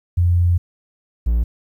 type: tone pair in turn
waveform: sine / triangle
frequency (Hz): 87.5 / 57.79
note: F2 / A#1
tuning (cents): +4 / -14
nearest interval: perfect fifth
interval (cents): 718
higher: first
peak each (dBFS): -12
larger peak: neither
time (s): 0.17-0.58 / 1.26-1.44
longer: first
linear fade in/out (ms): 10
effects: 9-bit